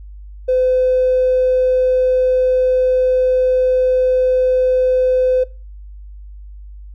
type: tone with tanh clipping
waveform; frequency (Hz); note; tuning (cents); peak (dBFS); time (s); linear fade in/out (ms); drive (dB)
triangle; 510; C5; -44; -11; 0.48-5.44; 10; 1
effects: noise-tail reverb RT60 0.3 s tail -20 dB re dry + added 50 Hz sine -32 dBFS peak until 6.94 s

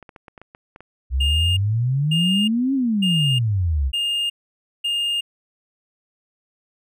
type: clicks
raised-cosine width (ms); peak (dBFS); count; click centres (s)
0.5; -26; 9; 0.027 / 0.092 / 0.162 / 0.282 / 0.378 / 0.416 / 0.549 / 0.761 / 0.806
type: exponential two-way sweep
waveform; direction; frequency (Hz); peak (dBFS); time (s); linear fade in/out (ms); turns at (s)
sine; up then down; 62.1 to 277.2 to 62.1; -17; 1.1-3.92; 50; 2.74
type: tone bursts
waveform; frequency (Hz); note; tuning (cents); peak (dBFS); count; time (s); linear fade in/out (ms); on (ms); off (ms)
triangle; 2825; F7; +19; -18; 5; 1.2-5.21; 10; 370; 540
effects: none

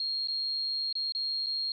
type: tone with dropouts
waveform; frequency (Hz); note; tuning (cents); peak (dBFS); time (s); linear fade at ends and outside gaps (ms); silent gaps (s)
sine; 4248; C8; +25; -29; 0-1.72; 2; 0.274-0.283 / 0.927-0.953 / 1.122-1.149 / 1.462-1.467
effects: none

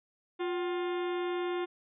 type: harmonic tone with a mistuned harmonic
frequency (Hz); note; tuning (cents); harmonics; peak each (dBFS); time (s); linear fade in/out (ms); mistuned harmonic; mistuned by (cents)
353.2; F4; +20; 1 / 2 / 3 / 4 / 5 / 6 / 7 / 8 / 9 / 10; -31 / -41 / -42 / -46 / -49 / -48 / -53 / -52 / -55 / -51; 0.39-1.66; 20; 2; +120
effects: none

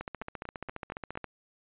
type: two click trains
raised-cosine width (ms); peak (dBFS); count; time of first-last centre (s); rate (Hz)
0.5; -24 / -22; 5 / 19; 0.22-1.155 / 0.01-1.243; 4.28 / 14.6
effects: resampled to 8000 Hz

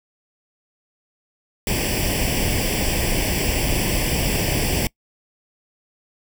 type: noise with comb filter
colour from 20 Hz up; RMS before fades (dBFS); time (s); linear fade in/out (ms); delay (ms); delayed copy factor
pink; -21; 1.67-4.87; 2; 0.38; +0.85
effects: noise-tail reverb RT60 0.1 s tail -24 dB re dry

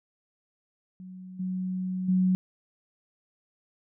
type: tone with level steps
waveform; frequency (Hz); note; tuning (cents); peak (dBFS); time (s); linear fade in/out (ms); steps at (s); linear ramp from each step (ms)
sine; 185; F#3; 0; -40 / -28 / -20; 1-2.35; 0; 1.39 / 2.08; 10
effects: none

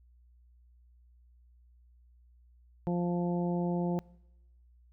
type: harmonic tone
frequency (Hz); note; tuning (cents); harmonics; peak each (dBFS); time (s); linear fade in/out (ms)
174.9; F3; +3; 1 / 2 / 3 / 4 / 5; -29 / -35 / -39 / -41 / -43; 2.87-3.99; 0
effects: noise-tail reverb RT60 1.0 s tail -25 dB re dry + added 60 Hz sine -58 dBFS peak until 4.92 s

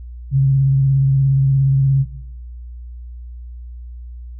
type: tone with vibrato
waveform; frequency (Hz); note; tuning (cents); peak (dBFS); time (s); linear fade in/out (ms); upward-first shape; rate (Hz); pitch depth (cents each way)
sine; 136; C#3; -33; -10; 0.31-2.06; 50; sine; 17; 26
effects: noise-tail reverb RT60 0.9 s tail -17 dB re dry + added 60 Hz sine -30 dBFS peak until 4.39 s

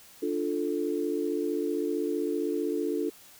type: chord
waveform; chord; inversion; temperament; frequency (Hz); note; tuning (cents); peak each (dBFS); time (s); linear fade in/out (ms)
sine; D minor; none; equal; 293.7 / 349.2 / 440; D4 / F4 / A4; 0 / 0 / 0; -31; 0.22-3.1; 10
effects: white hiss -53 dBFS RMS until 3.39 s

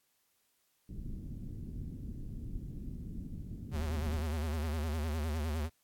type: low-pass noise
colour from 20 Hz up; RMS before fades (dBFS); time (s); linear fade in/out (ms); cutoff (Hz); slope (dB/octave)
pink; -42; 0.89-4.21; 5; 260; 24
type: tone with vibrato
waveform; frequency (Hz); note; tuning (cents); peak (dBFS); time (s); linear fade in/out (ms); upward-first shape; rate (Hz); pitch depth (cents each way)
square; 77.5; D#2; -6; -33; 3.71-5.7; 50; sine; 9.8; 110
effects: white hiss -75 dBFS RMS until 5.83 s + AAC 64 kbps

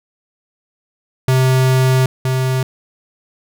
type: tone pair in turn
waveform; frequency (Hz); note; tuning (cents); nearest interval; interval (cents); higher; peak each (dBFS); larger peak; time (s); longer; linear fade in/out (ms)
square; 130.1 / 130.1; C3 / C3; -9 / -9; unison; 0; neither; -11 / -15; first; 1.28-2.06 / 2.25-2.63; first; 2
effects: none

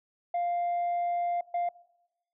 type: tone bursts at uneven times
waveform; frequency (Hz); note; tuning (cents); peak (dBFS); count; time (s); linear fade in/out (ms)
sine; 698.5; F5; 0; -24; 2; 0.34-1.41 / 1.54-1.69; 5
effects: noise-tail reverb RT60 0.9 s tail -22 dB re dry + tanh soft clip ceiling -25 dBFS

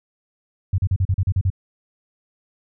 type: tone bursts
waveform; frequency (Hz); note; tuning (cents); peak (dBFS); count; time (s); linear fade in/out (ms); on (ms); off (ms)
sine; 94.2; F#2; +32; -15; 9; 0.73-1.502; 5; 52; 38
effects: none

